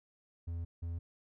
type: tone bursts at uneven times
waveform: triangle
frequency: 84.5 Hz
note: E2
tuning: 43 cents sharp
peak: -34 dBFS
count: 2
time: 0.47-0.65 / 0.82-0.99 s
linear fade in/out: 10 ms
effects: none